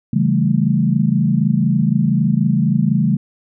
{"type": "chord", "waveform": "sine", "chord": "A dominant seventh", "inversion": "first", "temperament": "equal", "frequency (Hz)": [138.59, 164.81, 196, 220], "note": ["C#3", "E3", "G3", "A3"], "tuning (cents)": [0, 0, 0, 0], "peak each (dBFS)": -18, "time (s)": [0.13, 3.17], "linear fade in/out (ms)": 5, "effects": []}